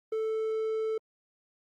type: tone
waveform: triangle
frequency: 440.1 Hz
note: A4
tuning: in tune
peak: -26 dBFS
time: 0.12-0.98 s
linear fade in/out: 5 ms
effects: Opus 32 kbps